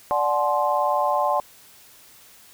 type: chord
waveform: sine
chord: D dominant seventh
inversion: none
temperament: equal with one note detuned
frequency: 587.3 / 740 / 858.4 / 1046.5 Hz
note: D5 / F#5 / A5 / C6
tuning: 0 / 0 / -43 / 0 cents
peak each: -24 / -25 / -24 / -24 dBFS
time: 0.11-1.4 s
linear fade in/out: 0 ms
effects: white hiss -50 dBFS RMS until 2.53 s